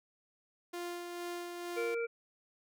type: tone with tremolo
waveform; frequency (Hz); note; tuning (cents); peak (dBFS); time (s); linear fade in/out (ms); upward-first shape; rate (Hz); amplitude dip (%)
sawtooth; 349.2; F4; 0; -34; 0.73-1.95; 10; sine; 2.2; 35
type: harmonic tone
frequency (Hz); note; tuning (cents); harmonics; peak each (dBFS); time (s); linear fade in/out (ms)
465.2; A#4; -4; 1 / 3 / 5; -33 / -43 / -42; 1.76-2.07; 20
effects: none